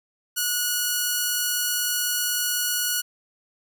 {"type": "tone", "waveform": "5% pulse", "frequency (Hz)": 1458, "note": "F#6", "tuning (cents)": -26, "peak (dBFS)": -11, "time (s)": [0.36, 3.02], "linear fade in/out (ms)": 20, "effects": []}